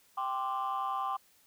sine chord, G suspended fourth, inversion none, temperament just, 784 / 1045.3 / 1176 Hz, G5 / C6 / D6, 0 / -2 / +2 cents, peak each -34 dBFS, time 0.17-1.17 s, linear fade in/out 10 ms, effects tanh soft clip ceiling -26 dBFS + white hiss -65 dBFS RMS until 1.46 s

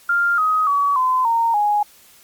sine tone with pitch steps, 1396.9 / 1259 / 1134.6 / 1022.6 / 921.6 / 830.6 Hz, F6 / D#6 / C#6 / C6 / A#5 / G#5, 0 / +20 / +40 / -40 / -20 / 0 cents, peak -14 dBFS, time 0.09-1.83 s, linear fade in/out 5 ms, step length 290 ms, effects white hiss -49 dBFS RMS until 2.23 s + MP3 96 kbps

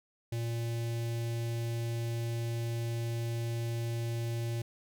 square tone with notch filter, 116.54 Hz, A#2, in tune, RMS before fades -34 dBFS, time 0.32-4.62 s, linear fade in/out 5 ms, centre 1200 Hz, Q 0.95, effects none

